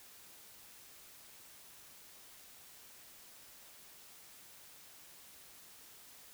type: silence
effects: white hiss -57 dBFS RMS until 6.33 s